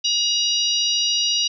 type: harmonic tone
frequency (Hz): 954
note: A#5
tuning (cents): +40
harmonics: 3 / 4 / 5 / 6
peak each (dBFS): -22 / -23 / -24 / -25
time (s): 0.04-1.48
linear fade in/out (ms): 10
effects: none